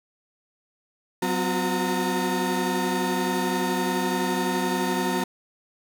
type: tone cluster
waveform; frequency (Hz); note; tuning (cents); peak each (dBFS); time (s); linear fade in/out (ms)
35% pulse; 185.8 / 255.1 / 359.9 / 917; F#3 / C4 / F#4 / A#5; +7 / -44 / -48 / -29; -27; 1.22-5.24; 5
effects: none